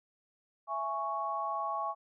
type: chord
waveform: sine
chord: C# minor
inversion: first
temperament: just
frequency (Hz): 665.2 / 831.5 / 1108.7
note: E5 / G#5 / C#6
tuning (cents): +16 / +2 / 0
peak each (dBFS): -39 / -37 / -34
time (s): 0.67-1.95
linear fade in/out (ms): 50
effects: none